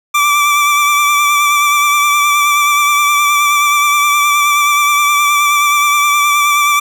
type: tone with vibrato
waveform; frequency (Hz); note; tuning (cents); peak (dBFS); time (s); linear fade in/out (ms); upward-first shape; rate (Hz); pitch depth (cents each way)
25% pulse; 1168; D6; -10; -5; 0.14-6.8; 10; sine; 9.5; 25
effects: none